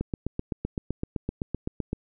click train, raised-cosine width 3 ms, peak -15 dBFS, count 16, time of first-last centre 0.01-1.931 s, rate 7.81 Hz, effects none

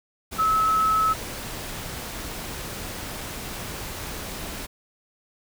sine tone in noise, 1295 Hz, E6, 31 cents flat, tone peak -18 dBFS, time 0.38-1.14 s, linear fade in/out 20 ms, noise pink, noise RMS -34 dBFS, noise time 0.31-4.67 s, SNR +13 dB, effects none

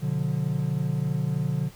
triangle chord, B diminished, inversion none, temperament equal with one note detuned, 123.47 / 146.83 / 179.01 Hz, B2 / D3 / F3, 0 / 0 / +43 cents, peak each -28 / -24 / -28 dBFS, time 0-1.71 s, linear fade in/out 50 ms, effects pink hiss -51 dBFS RMS until 1.75 s

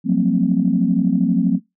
sine tone cluster, 176.1 / 188.7 / 226.4 / 262.2 Hz, F3 / F#3 / A3 / C4, +15 / +34 / +50 / +4 cents, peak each -19 dBFS, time 0.04-1.6 s, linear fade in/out 50 ms, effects noise-tail reverb RT60 0.2 s tail -24 dB re dry + tanh soft clip ceiling -3 dBFS

